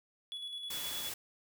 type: tone with tremolo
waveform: triangle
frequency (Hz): 3397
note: G#7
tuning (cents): +38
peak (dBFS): -37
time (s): 0.32-1.09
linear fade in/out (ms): 0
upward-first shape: square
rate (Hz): 9.6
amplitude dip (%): 35
type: noise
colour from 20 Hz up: white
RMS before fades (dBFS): -41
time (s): 0.7-1.14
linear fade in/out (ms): 5
effects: none